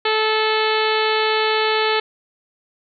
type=harmonic tone; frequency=435.6 Hz; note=A4; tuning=17 cents flat; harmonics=1 / 2 / 3 / 4 / 5 / 6 / 7 / 8 / 9 / 10; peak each=-20 / -23 / -25 / -26 / -27 / -28 / -28 / -29 / -30 / -30 dBFS; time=0.05-2 s; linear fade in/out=5 ms; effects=none